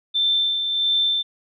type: tone with tremolo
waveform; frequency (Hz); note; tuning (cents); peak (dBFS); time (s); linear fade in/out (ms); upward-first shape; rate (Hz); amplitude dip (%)
sine; 3555; A7; +17; -16; 0.14-1.23; 20; sine; 1.5; 45
effects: none